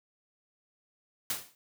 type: noise with exponential decay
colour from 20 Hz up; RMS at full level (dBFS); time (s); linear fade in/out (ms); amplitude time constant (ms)
white; -29; 1.3-1.55; 1; 54
effects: high-pass 80 Hz 12 dB/octave